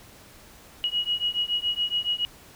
sine beating tone pair, 2900 / 2907.1 Hz, F#7 / F#7, -35 / -31 cents, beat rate 7.1 Hz, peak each -27 / -27 dBFS, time 0.84-2.25 s, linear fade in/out 0 ms, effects pink hiss -50 dBFS RMS until 2.55 s

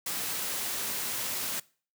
white noise, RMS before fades -33 dBFS, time 0.06-1.6 s, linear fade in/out 5 ms, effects noise-tail reverb RT60 0.4 s tail -22 dB re dry + high-pass 100 Hz 12 dB/octave

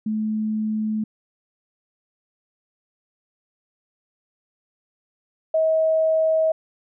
sine tone pair in turn, 216.1 / 638.3 Hz, A3 / D#5, -31 / +44 cents, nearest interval octave + perfect fifth, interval 1875 cents, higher second, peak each -21 / -16 dBFS, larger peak second, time 0.06-1.04 / 5.54-6.52 s, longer neither, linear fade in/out 5 ms, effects none

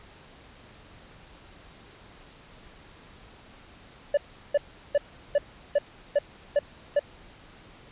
triangle tone bursts, 578 Hz, D5, 28 cents flat, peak -16 dBFS, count 8, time 4.14-6.994 s, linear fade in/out 5 ms, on 33 ms, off 370 ms, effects pink hiss -51 dBFS RMS until 7.91 s + resampled to 8000 Hz

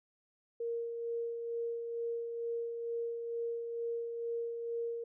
sine tone with tremolo, 466.2 Hz, A#4, in tune, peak -33 dBFS, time 0.6-5.04 s, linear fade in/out 5 ms, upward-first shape sine, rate 2.2 Hz, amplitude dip 40%, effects none

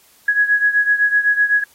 sine beating tone pair, 1667 / 1674.9 Hz, G#6 / G#6, +6 / +14 cents, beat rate 7.9 Hz, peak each -14 / -18 dBFS, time 0.28-1.64 s, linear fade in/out 5 ms, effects white hiss -52 dBFS RMS until 1.74 s + AAC 48 kbps

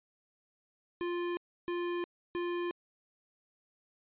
square tone bursts, 349.2 Hz, F4, in tune, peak -33 dBFS, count 3, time 1.01-2.71 s, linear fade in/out 0 ms, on 360 ms, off 310 ms, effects resampled to 8000 Hz

